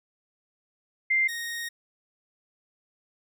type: tone pair in turn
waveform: sine / sawtooth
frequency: 2093 / 1864.7 Hz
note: C7 / A#6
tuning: 0 / 0 cents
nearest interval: major second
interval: 200 cents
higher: first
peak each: -20 / -28 dBFS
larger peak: first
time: 1.1-1.28 / 1.28-1.69 s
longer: second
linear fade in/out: 10 ms
effects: none